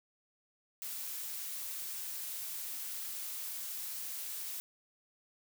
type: noise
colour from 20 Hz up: blue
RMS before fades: -41 dBFS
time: 0.82-4.6 s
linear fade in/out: 0 ms
effects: none